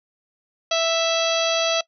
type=harmonic tone with a mistuned harmonic; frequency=659.3 Hz; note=E5; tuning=in tune; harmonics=1 / 2 / 3 / 4 / 5 / 6 / 7 / 8 / 9; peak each=-21 / -28 / -35 / -28 / -26 / -29 / -31 / -38 / -30 dBFS; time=0.71-1.81 s; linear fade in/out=5 ms; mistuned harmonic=8; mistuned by=-48 cents; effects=noise-tail reverb RT60 0.1 s tail -21 dB re dry